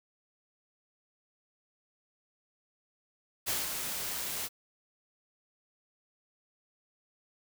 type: noise with ADSR envelope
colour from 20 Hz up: white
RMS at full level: -31 dBFS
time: 3.46-4.49 s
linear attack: 26 ms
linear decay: 190 ms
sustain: -5 dB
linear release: 37 ms
effects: none